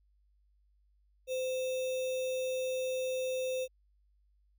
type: tone with sample-and-hold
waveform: sine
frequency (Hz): 515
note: C5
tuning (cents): -28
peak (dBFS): -31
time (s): 1.27-3.68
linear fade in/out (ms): 50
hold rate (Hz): 3150
effects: added 50 Hz sine -66 dBFS peak until 4.58 s